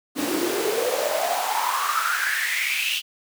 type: noise with high-pass filter sweep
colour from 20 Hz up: pink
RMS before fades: -24 dBFS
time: 0.15-3.02 s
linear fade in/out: 50 ms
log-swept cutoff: 270 to 3000 Hz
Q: 8.3
effects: none